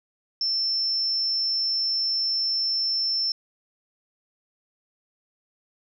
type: tone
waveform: sine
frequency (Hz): 5350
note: E8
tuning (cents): +25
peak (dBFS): -22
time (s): 0.41-3.32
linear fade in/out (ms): 2
effects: none